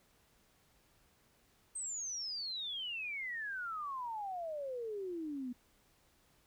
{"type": "exponential sweep", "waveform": "sine", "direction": "down", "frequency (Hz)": [8430, 240], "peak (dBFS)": -38, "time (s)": [1.75, 5.53], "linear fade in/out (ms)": 10, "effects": ["pink hiss -70 dBFS RMS until 6.46 s"]}